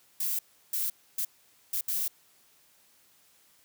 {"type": "noise bursts at uneven times", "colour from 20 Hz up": "violet", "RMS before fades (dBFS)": -30, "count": 5, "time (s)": [[0.2, 0.39], [0.73, 0.9], [1.18, 1.25], [1.73, 1.81], [1.88, 2.08]], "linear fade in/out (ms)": 5, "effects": ["white hiss -63 dBFS RMS until 3.64 s", "high-pass 60 Hz 12 dB/octave"]}